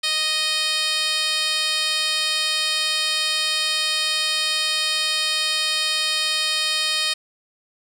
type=tone with band-pass filter; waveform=10% pulse; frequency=622.3 Hz; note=D#5; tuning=in tune; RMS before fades=-22 dBFS; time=0.03-7.14 s; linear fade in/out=10 ms; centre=5100 Hz; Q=1.8; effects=none